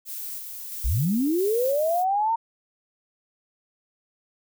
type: noise with tremolo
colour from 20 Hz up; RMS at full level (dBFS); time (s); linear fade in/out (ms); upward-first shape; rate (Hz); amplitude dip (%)
violet; -34; 0.05-2.05; 50; square; 1.5; 30
type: linear sweep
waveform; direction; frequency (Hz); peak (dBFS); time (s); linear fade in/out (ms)
sine; up; 40.9 to 930; -20; 0.84-2.36; 10
effects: none